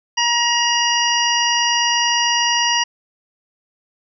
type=harmonic tone with a mistuned harmonic; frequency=949 Hz; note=A#5; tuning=31 cents sharp; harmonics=1 / 2 / 3 / 5 / 6; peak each=-20 / -22 / -19 / -24 / -22 dBFS; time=0.17-2.84 s; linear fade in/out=10 ms; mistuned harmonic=5; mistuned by=+30 cents; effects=none